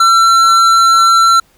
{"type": "tone with hard clipping", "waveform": "sine", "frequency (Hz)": 1349, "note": "E6", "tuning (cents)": 40, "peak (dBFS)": -7, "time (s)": [0, 1.4], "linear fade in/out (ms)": 5, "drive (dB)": 11, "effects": ["pink hiss -52 dBFS RMS until 1.57 s"]}